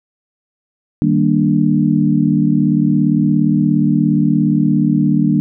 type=chord; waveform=sine; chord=Eb major seventh; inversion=none; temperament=equal; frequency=155.56 / 196 / 233.1 / 293.7 Hz; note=Eb3 / G3 / Bb3 / D4; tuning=0 / 0 / 0 / 0 cents; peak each=-16 dBFS; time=1.02-5.4 s; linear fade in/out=0 ms; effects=none